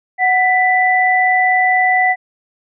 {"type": "tone pair together", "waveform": "sine", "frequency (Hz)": [740.4, 1984], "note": ["F#5", "B6"], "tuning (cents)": [1, 7], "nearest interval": "octave + perfect fourth", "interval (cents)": 1706, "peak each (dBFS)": -13, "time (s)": [0.18, 2.16], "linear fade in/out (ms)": 50, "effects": []}